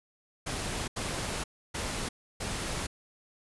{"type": "noise bursts at uneven times", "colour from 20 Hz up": "pink", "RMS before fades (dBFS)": -34, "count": 4, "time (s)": [[0.46, 0.88], [0.96, 1.44], [1.74, 2.09], [2.4, 2.87]], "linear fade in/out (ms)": 10, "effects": ["resampled to 24000 Hz"]}